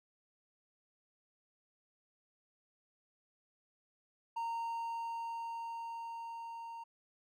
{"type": "tone with level ramp", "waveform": "triangle", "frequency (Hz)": 923, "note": "A#5", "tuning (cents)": -17, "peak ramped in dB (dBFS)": [-33, -42], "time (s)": [4.36, 6.84], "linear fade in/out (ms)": 10, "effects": []}